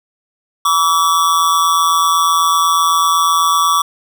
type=tone with amplitude modulation; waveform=square; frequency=1145 Hz; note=D6; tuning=44 cents flat; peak=-8 dBFS; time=0.65-3.82 s; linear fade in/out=5 ms; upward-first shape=sine; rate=168 Hz; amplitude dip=70%; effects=none